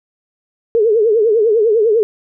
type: tone with vibrato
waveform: sine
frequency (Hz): 440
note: A4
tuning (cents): 0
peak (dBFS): -9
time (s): 0.75-2.03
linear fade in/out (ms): 0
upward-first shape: triangle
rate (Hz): 10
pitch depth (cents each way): 150
effects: none